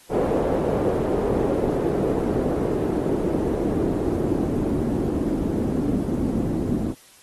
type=noise with low-pass filter sweep; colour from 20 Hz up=white; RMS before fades=-23 dBFS; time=0.09-6.95 s; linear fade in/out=50 ms; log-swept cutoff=480 to 260 Hz; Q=2.2; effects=white hiss -51 dBFS RMS until 7.22 s + AAC 32 kbps